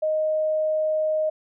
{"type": "tone", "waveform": "sine", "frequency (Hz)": 622, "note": "D#5", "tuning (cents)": -1, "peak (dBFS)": -20, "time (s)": [0.02, 1.3], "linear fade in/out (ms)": 10, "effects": []}